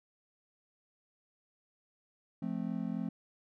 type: chord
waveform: triangle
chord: F major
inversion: none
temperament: just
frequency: 174.61 / 218.3 / 261.9 Hz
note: F3 / A3 / C4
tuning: 0 / -13 / +2 cents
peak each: -36 / -35 / -37 dBFS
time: 2.42-3.09 s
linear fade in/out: 5 ms
effects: none